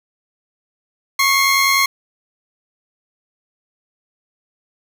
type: tone pair together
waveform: 25% pulse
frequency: 1100 / 2110 Hz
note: C#6 / C7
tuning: -14 / +14 cents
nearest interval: major seventh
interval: 1128 cents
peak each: -12 / -12 dBFS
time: 1.19-1.86 s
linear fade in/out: 5 ms
effects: none